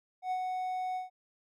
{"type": "tone with ADSR envelope", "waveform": "triangle", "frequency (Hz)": 740, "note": "F#5", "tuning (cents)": 0, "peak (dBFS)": -27, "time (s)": [0.22, 1.1], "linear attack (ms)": 93, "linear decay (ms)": 63, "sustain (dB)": -3, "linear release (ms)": 140, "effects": []}